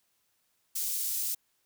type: high-pass noise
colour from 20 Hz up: white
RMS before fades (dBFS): -32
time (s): 0.75-1.35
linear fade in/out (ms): 10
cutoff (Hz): 5900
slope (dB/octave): 12
effects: white hiss -74 dBFS RMS until 1.65 s